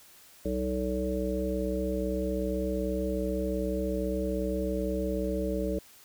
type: harmonic tone with a mistuned harmonic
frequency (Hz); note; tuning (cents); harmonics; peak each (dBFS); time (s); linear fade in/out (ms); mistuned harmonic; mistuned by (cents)
63; B1; +35; 1 / 3 / 5 / 7 / 9; -34 / -34 / -34 / -34 / -34; 0.45-5.79; 5; 3; +23
effects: white hiss -55 dBFS RMS until 6.04 s